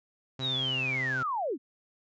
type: tone with vibrato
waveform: sawtooth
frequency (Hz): 130.81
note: C3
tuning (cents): 0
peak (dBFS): -31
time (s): 0.39-1.23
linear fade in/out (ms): 5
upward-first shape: sine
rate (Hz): 18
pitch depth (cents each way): 19
type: linear sweep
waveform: sine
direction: down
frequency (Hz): 3951 to 221.9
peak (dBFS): -28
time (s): 0.4-1.58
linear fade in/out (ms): 50
effects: resampled to 16000 Hz